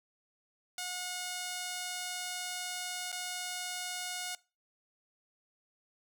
5% pulse tone with dropouts, 724 Hz, F#5, 38 cents flat, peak -25 dBFS, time 0.78-4.35 s, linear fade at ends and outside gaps 2 ms, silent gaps 3.118-3.126 s, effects noise-tail reverb RT60 0.3 s tail -21 dB re dry

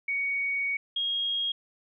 sine tone pair in turn, 2238 / 3266 Hz, C#7 / G#7, +16 / -30 cents, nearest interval perfect fifth, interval 654 cents, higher second, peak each -26 dBFS, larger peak neither, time 0.08-0.77 / 0.96-1.52 s, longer first, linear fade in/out 5 ms, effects none

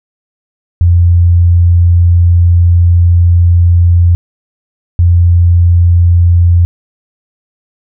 sine tone pair in turn, 86.7 / 86.7 Hz, F2 / F2, -12 / -12 cents, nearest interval unison, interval 0 cents, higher neither, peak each -3 dBFS, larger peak neither, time 0.81-4.15 / 4.99-6.65 s, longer first, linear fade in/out 0 ms, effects none

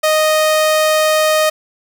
sawtooth tone, 621 Hz, D#5, 3 cents flat, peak -7 dBFS, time 0.03-1.5 s, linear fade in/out 10 ms, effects none

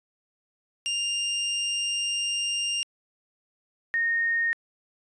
sawtooth / sine tone pair in turn, 2800 / 1848.5 Hz, F7 / A#6, +4 / -15 cents, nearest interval perfect fifth, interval 719 cents, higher first, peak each -22 dBFS, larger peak neither, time 0.86-2.83 / 3.94-4.53 s, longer first, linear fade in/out 0 ms, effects resampled to 22050 Hz

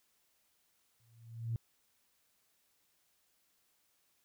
sine tone with exponential growth, 115.2 Hz, A#2, 20 cents flat, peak -30 dBFS, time 1-1.56 s, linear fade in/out 0 ms, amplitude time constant 120 ms, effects tanh soft clip ceiling -27 dBFS + white hiss -75 dBFS RMS until 4.24 s

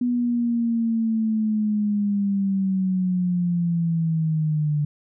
sine linear sweep, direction down, 245.9 to 146.83 Hz, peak -19 dBFS, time 0.01-4.85 s, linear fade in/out 5 ms, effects none

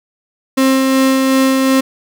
35% pulse tone with tremolo, 265.4 Hz, C4, 25 cents sharp, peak -7 dBFS, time 0.57-1.81 s, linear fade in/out 10 ms, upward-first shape sine, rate 2.7 Hz, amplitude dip 25%, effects 8-bit

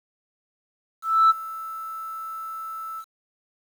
sine tone with ADSR envelope, 1318.5 Hz, E6, in tune, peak -10 dBFS, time 1.02-3.05 s, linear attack 280 ms, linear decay 24 ms, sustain -21 dB, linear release 61 ms, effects tanh soft clip ceiling -10 dBFS + 8-bit

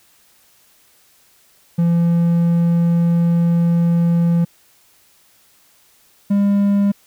triangle tone pair in turn, 170 / 201.1 Hz, F3 / G3, -46 / +44 cents, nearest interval minor third, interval 290 cents, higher second, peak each -10 dBFS, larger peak neither, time 1.78-4.45 / 6.3-6.92 s, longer first, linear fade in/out 10 ms, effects white hiss -54 dBFS RMS until 7.06 s

